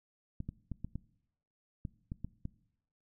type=clicks; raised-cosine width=5 ms; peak=-26 dBFS; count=9; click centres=0.404 / 0.49 / 0.717 / 0.846 / 0.956 / 1.852 / 2.119 / 2.246 / 2.454 s; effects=noise-tail reverb RT60 0.8 s tail -21 dB re dry